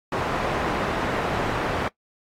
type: low-pass noise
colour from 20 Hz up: white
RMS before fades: -26 dBFS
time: 0.12-1.88 s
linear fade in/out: 2 ms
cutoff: 1100 Hz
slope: 12 dB/octave
effects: noise-tail reverb RT60 0.1 s tail -20 dB re dry + AAC 48 kbps